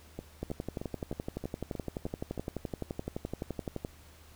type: two click trains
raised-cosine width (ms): 2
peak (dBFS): -21 / -24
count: 41 / 8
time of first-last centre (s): 0.43-3.849 / 0.19-2.377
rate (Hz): 11.7 / 3.2
effects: added 77 Hz sine -56 dBFS peak until 4.35 s + pink hiss -58 dBFS RMS until 4.35 s